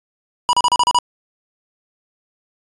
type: tone bursts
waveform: square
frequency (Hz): 975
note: B5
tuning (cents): -23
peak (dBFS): -12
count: 7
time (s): 0.49-0.987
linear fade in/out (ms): 0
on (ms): 41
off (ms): 35
effects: resampled to 22050 Hz